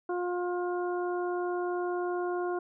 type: harmonic tone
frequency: 355.4 Hz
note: F4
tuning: 30 cents sharp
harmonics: 1 / 2 / 3 / 4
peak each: -30 / -36 / -40 / -42 dBFS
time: 0.09-2.59 s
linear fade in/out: 5 ms
effects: none